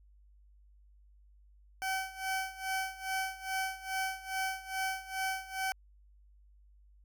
20% pulse tone with tremolo, 763 Hz, G5, 47 cents flat, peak -26 dBFS, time 1.82-5.72 s, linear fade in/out 0 ms, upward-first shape sine, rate 2.4 Hz, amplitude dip 85%, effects added 50 Hz sine -58 dBFS peak until 7.04 s

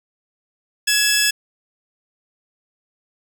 15% pulse tone pair together, 1684.4 / 2637 Hz, G#6 / E7, +24 / 0 cents, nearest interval minor sixth, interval 776 cents, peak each -11 dBFS, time 0.87-1.31 s, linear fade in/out 10 ms, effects none

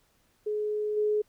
sine tone with level steps, 422.5 Hz, G#4, 30 cents sharp, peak -27 / -23 dBFS, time 0.46-1.22 s, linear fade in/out 10 ms, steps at 0.96 s, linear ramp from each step 20 ms, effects pink hiss -68 dBFS RMS until 1.28 s

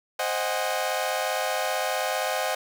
sawtooth chord, Ab dominant seventh, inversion first, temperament equal with one note detuned, 523.3 / 622.3 / 740 / 815.4 Hz, C5 / Eb5 / Gb5 / Ab5, 0 / 0 / 0 / -32 cents, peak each -27 / -26 / -26 / -29 dBFS, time 0.19-2.55 s, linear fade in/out 5 ms, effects none

